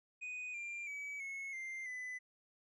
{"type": "tone with pitch steps", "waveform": "triangle", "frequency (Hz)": [2489, 2383, 2282, 2186, 2093, 2004], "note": ["D#7", "D7", "C#7", "C#7", "C7", "B6"], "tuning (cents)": [0, 25, 50, -25, 0, 25], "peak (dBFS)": -40, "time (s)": [0.21, 2.19], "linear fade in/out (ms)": 20, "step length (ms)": 330, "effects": ["resampled to 24000 Hz"]}